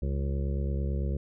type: harmonic tone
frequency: 69 Hz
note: C#2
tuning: 7 cents flat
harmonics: 1 / 2 / 3 / 5 / 6 / 7 / 8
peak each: -28 / -34 / -38 / -42 / -44 / -45 / -46 dBFS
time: 0.02-1.17 s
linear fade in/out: 5 ms
effects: none